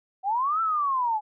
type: linear two-way sweep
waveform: sine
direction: up then down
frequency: 740 to 1346 to 827 Hz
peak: -22 dBFS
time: 0.23-1.21 s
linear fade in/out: 50 ms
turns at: 0.61 s
effects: none